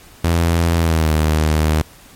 sawtooth tone with pitch glide, 84.1 to 77.57 Hz, E2 to D#2, +35 to -5 cents, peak -9 dBFS, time 0.24-1.82 s, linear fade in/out 5 ms, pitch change -140 cents, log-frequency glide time 0.77-1.13 s, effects pink hiss -44 dBFS RMS until 2.15 s + MP3 64 kbps

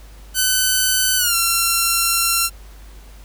5% pulse tone with pitch glide, 1512 to 1362.7 Hz, F#6 to F6, +37 to -43 cents, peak -4 dBFS, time 0.34-2.5 s, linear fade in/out 50 ms, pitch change -180 cents, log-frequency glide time 1.17-1.35 s, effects added 50 Hz sine -38 dBFS peak until 3.24 s + pink hiss -48 dBFS RMS until 3.24 s

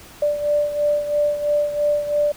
sine beating tone pair, 588 / 591 Hz, D5 / D5, +2 / +11 cents, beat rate 3 Hz, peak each -18 / -24 dBFS, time 0.22-2.32 s, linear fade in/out 5 ms, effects pink hiss -43 dBFS RMS until 2.36 s

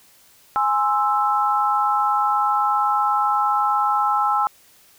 sine chord, Ab augmented, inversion none, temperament equal, 830.6 / 1046.5 / 1318.5 Hz, Ab5 / C6 / E6, 0 / 0 / 0 cents, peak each -20 / -24 / -20 dBFS, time 0.56-4.47 s, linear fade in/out 0 ms, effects white hiss -53 dBFS RMS until 4.98 s

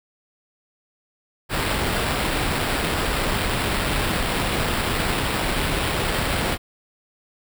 pink noise with sample-and-hold, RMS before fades -23 dBFS, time 1.49-6.58 s, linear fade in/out 50 ms, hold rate 6300 Hz, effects none

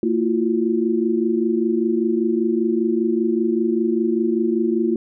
sine tone cluster, 226.3 / 332.3 / 357.4 Hz, A3 / E4 / F4, +49 / +14 / +40 cents, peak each -21 dBFS, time 0.03-4.96 s, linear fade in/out 2 ms, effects none

